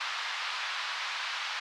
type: band-pass noise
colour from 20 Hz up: pink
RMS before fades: -35 dBFS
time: 0-1.6 s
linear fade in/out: 10 ms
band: 1000 to 4600 Hz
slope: 24 dB/octave
effects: none